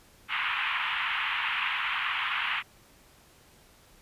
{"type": "band-pass noise", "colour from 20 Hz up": "white", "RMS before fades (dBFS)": -30, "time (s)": [0.28, 2.63], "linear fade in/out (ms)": 50, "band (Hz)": [920, 3000], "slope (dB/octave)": 48, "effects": ["pink hiss -58 dBFS RMS until 4.01 s", "resampled to 32000 Hz"]}